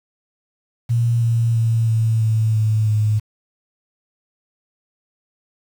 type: tone with pitch steps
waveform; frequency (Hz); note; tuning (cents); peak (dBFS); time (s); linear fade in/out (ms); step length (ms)
sine; 117.5 / 115.68 / 113.89 / 112.13 / 110.39 / 108.69 / 107; A#2 / A#2 / A#2 / A2 / A2 / A2 / A2; +14 / -13 / -40 / +33 / +6 / -21 / -48; -14; 0.89-3.2; 20; 330
effects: 7-bit